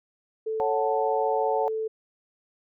sine tone, 440 Hz, A4, in tune, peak -26 dBFS, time 0.46-1.88 s, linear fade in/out 10 ms
sine chord, F# minor, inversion second, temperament equal, 554.4 / 740 / 880 Hz, C#5 / F#5 / A5, 0 / 0 / 0 cents, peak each -28 dBFS, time 0.6-1.68 s, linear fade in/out 0 ms
effects none

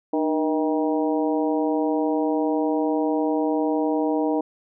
harmonic tone with a mistuned harmonic, 158.3 Hz, D#3, 30 cents sharp, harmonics 2 / 3 / 4 / 5 / 6, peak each -22 / -26 / -28 / -30 / -32 dBFS, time 0.13-4.41 s, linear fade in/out 5 ms, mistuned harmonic 2, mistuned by -69 cents, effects none

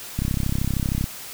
click train, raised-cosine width 5 ms, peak -11 dBFS, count 29, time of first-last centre 0.19-1.041 s, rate 32.9 Hz, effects white hiss -37 dBFS RMS until 1.33 s

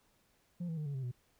sine tone with pitch steps, 174.61 / 162.92 / 152.01 / 141.83 / 132.33 / 123.47 Hz, F3 / E3 / D#3 / C#3 / C3 / B2, 0 / -20 / -40 / +40 / +20 / 0 cents, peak -33 dBFS, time 0.6-1.116 s, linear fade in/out 10 ms, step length 86 ms, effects tanh soft clip ceiling -35 dBFS + pink hiss -72 dBFS RMS until 1.39 s

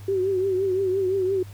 sine tone with vibrato, 380 Hz, F#4, 46 cents sharp, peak -20 dBFS, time 0.08-1.43 s, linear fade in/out 5 ms, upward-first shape triangle, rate 5.8 Hz, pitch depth 83 cents each way, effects added 100 Hz sine -38 dBFS peak until 1.53 s + pink hiss -51 dBFS RMS until 1.53 s

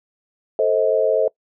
sine chord, A diminished, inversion none, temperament just, 440 / 528 / 633.6 Hz, A4 / C5 / Eb5, 0 / +16 / +31 cents, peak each -19 dBFS, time 0.59-1.28 s, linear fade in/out 2 ms, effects noise-tail reverb RT60 0.1 s tail -23 dB re dry

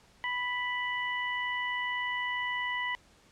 harmonic tone, 987.8 Hz, B5, in tune, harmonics 1 / 2 / 3, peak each -35 / -32 / -40 dBFS, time 0.24-2.95 s, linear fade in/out 0 ms, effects pink hiss -61 dBFS RMS until 3.31 s + low-pass 8000 Hz 12 dB/octave

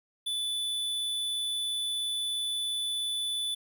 square tone, 3483 Hz, A7, 18 cents flat, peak -30 dBFS, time 0.26-3.55 s, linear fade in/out 10 ms, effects none

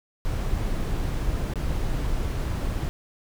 brown noise with dropouts, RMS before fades -26 dBFS, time 0.25-2.89 s, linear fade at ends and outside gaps 0 ms, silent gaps 1.537-1.557 s, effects none

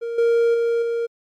triangle tone with level steps, 466.2 Hz, A#4, in tune, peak -22 / -12 / -15 / -18 dBFS, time 0.01-1.07 s, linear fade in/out 20 ms, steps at 0.18 / 0.54 / 0.82 s, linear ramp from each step 5 ms, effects MP3 64 kbps

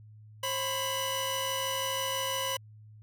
sawtooth tone cluster, 536 / 999 / 2951 Hz, C5 / B5 / F#7, +42 / +20 / -5 cents, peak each -31 dBFS, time 0.43-2.57 s, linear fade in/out 5 ms, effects added 107 Hz sine -49 dBFS peak until 3.02 s

